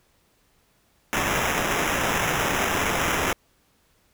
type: noise with sample-and-hold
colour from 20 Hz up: blue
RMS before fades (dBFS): -24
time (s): 1.13-3.33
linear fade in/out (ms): 0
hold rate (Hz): 4410
effects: pink hiss -64 dBFS RMS until 4.13 s